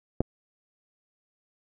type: clicks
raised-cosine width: 2 ms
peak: -9 / -28 dBFS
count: 2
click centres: 0.206 / 0.215 s
effects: none

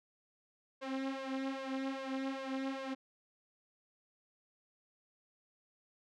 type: tone with flanger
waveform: sawtooth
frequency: 267.5 Hz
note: C4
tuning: 38 cents sharp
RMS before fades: -39 dBFS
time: 0.81-2.95 s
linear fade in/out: 20 ms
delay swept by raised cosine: 1.9 to 4.3 ms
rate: 2.5 Hz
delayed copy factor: +0.75
effects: low-pass 4000 Hz 12 dB/octave

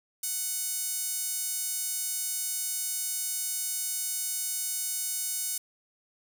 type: tone with high-pass filter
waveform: sawtooth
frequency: 740 Hz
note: F#5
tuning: in tune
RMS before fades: -32 dBFS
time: 0.23-5.58 s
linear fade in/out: 5 ms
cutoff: 8000 Hz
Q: 1.2
effects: none

